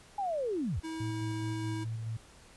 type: linear sweep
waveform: sine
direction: down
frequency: 830.6 to 55.7 Hz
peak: -30 dBFS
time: 0.18-0.8 s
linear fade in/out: 5 ms
type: tone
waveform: square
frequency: 321.9 Hz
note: E4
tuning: 41 cents flat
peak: -37 dBFS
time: 0.83-1.85 s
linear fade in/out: 20 ms
type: tone with tremolo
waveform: sine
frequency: 112.2 Hz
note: A2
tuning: 34 cents sharp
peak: -33 dBFS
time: 1-2.17 s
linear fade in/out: 5 ms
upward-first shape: square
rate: 4.7 Hz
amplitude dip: 25%
effects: pink hiss -57 dBFS RMS until 2.56 s + resampled to 24000 Hz